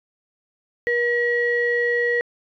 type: tone pair together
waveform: sine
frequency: 478.5 / 1914 Hz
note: A#4 / A#6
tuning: +45 / +45 cents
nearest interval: 2 octaves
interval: 2400 cents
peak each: -20 dBFS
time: 0.87-2.21 s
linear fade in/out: 0 ms
effects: tanh soft clip ceiling -11 dBFS